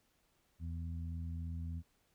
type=harmonic tone; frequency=83.2 Hz; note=E2; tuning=17 cents sharp; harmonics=1 / 2 / 3; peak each=-39 / -47 / -52 dBFS; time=0.59-1.83 s; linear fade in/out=50 ms; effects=pink hiss -75 dBFS RMS until 2.14 s